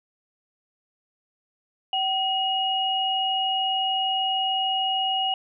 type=tone pair together; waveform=sine; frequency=763.6 / 2883 Hz; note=G5 / F#7; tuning=-46 / -46 cents; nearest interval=octave + major seventh; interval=2300 cents; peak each=-25 / -24 dBFS; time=1.93-5.34 s; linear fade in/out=2 ms; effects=none